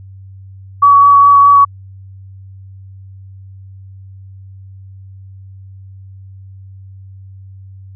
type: tone with vibrato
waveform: sine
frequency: 1132 Hz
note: C#6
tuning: 36 cents sharp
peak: -3 dBFS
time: 0.82-1.65 s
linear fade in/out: 10 ms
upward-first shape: sine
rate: 4.8 Hz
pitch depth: 12 cents each way
effects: added 96 Hz sine -32 dBFS peak until 7.95 s